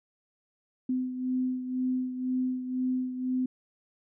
sine beating tone pair, 254.8 / 256.8 Hz, C4 / C4, -46 / -32 cents, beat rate 2 Hz, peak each -28 / -35 dBFS, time 0.89-3.46 s, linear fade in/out 5 ms, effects none

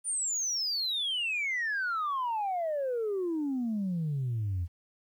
sine exponential sweep, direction down, 9397 to 82.41 Hz, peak -27 dBFS, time 0.04-4.68 s, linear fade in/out 50 ms, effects tanh soft clip ceiling -26 dBFS + 11-bit

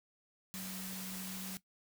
sine tone in noise, 188.3 Hz, F#3, 31 cents sharp, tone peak -44 dBFS, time 0.54-1.57 s, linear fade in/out 0 ms, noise white, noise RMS -45 dBFS, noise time 0.54-1.57 s, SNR -2 dB, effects noise-tail reverb RT60 0.1 s tail -17 dB re dry

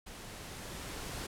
pink noise with level ramp, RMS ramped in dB -48 to -40 dBFS, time 0.06-1.27 s, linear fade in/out 10 ms, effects low-pass 12000 Hz 12 dB/octave

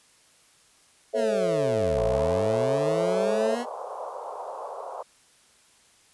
sine chord, A major, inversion none, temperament equal with one note detuned, 440 / 544.8 / 659.3 Hz, A4 / C#5 / E5, 0 / -30 / 0 cents, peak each -27 dBFS, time 1.13-3.56 s, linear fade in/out 20 ms
20% pulse linear two-way sweep, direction down then up, 246.9 to 53.5 to 246.9 Hz, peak -24 dBFS, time 1.14-3.66 s, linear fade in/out 50 ms, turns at 2.03 s
pink band-pass noise, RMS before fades -36 dBFS, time 1.97-5.03 s, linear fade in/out 10 ms, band 480 to 1100 Hz, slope 48 dB/octave
effects white hiss -59 dBFS RMS until 6.13 s + resampled to 24000 Hz

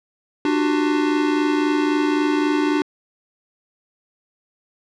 square tone cluster, 297.7 / 357.6 / 381.4 Hz, D4 / F4 / G4, +24 / +41 / -47 cents, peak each -19 / -25 / -26 dBFS, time 0.45-2.82 s, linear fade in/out 2 ms, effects low-pass 4000 Hz 12 dB/octave

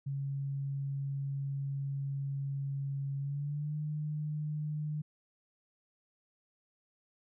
sine tone with pitch glide, 138.59 to 151.13 Hz, C#3 to D3, 0 to +50 cents, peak -33 dBFS, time 0.06-5.02 s, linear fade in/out 10 ms, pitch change +150 cents, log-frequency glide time 3.18-3.76 s, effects none

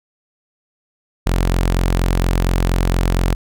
sawtooth tone, 44.27 Hz, F1, 24 cents sharp, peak -10 dBFS, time 1.26-3.35 s, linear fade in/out 10 ms, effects none

